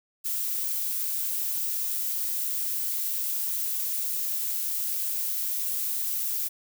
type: noise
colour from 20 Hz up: violet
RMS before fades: -29 dBFS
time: 0.24-6.49 s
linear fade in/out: 20 ms
effects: none

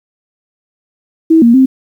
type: tone with pitch steps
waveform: sine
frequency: 323.5 / 234.2 / 262.9 Hz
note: E4 / A#3 / C4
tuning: -32 / +8 / +8 cents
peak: -3 dBFS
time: 1.3-1.66 s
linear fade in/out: 10 ms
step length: 120 ms
effects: 7-bit

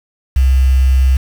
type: tone with quantisation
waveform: sine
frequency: 65.41 Hz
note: C2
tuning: in tune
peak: -7 dBFS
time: 0.36-1.17 s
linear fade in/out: 5 ms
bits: 5
effects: none

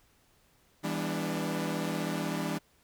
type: chord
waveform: sawtooth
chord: E minor seventh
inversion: none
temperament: equal with one note detuned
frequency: 164.81 / 201 / 246.9 / 293.7 Hz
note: E3 / G3 / B3 / D4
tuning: 0 / +44 / 0 / 0 cents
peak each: -31 / -32 / -36 / -32 dBFS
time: 0.83-2.59 s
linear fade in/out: 20 ms
effects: pink hiss -66 dBFS RMS until 2.83 s

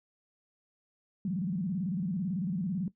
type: tone with vibrato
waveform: sine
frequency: 182.5 Hz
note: F#3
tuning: 24 cents flat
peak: -29 dBFS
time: 1.25-2.88 s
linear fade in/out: 2 ms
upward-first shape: square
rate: 18 Hz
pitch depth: 160 cents each way
effects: noise-tail reverb RT60 0.1 s tail -17 dB re dry

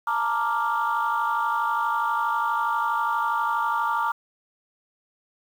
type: chord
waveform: sine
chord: Bb major seventh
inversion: third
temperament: equal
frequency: 880 / 932.3 / 1174.7 / 1396.9 Hz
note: A5 / Bb5 / D6 / F6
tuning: 0 / 0 / 0 / 0 cents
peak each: -29 / -25 / -25 / -28 dBFS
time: 0.07-4.12 s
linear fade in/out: 5 ms
effects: tanh soft clip ceiling -15 dBFS + 8-bit

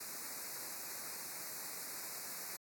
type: band-stop noise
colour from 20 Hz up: white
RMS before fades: -45 dBFS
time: 0-2.57 s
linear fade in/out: 10 ms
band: 2500 to 4000 Hz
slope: 96 dB/octave
effects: high-pass 150 Hz 12 dB/octave + AAC 64 kbps

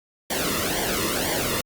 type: noise with flanger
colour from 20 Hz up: pink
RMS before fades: -25 dBFS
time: 0.3-1.61 s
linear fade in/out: 5 ms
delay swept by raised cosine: 0.76 to 1.3 ms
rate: 2 Hz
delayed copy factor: -0.8
effects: Opus 48 kbps

